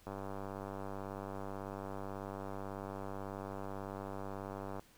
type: click train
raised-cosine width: 1 ms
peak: -29 dBFS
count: 465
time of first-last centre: 0.07-4.795 s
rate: 98.2 Hz
effects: pink hiss -64 dBFS RMS until 4.97 s